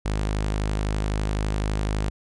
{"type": "tone", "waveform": "sawtooth", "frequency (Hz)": 51.91, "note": "G#1", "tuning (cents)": 0, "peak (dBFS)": -19, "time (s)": [0.05, 2.1], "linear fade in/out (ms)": 10, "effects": ["resampled to 22050 Hz"]}